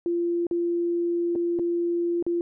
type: tone with dropouts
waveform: sine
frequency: 344.1 Hz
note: F4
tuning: 26 cents flat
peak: -22 dBFS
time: 0.06-2.41 s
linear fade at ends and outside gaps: 1 ms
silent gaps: 0.468-0.511 / 1.353-1.358 / 1.589-1.595 / 2.226-2.265 s
effects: none